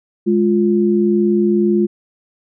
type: tone pair together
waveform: sine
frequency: 208.1 / 350 Hz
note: G#3 / F4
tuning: +4 / +4 cents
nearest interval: major sixth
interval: 900 cents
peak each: -14 dBFS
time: 0.26-1.87 s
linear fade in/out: 20 ms
effects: none